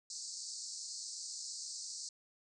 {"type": "band-pass noise", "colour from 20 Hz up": "pink", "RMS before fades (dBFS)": -45, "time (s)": [0.1, 2.09], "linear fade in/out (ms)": 2, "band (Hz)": [4300, 8400], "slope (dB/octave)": 96, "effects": []}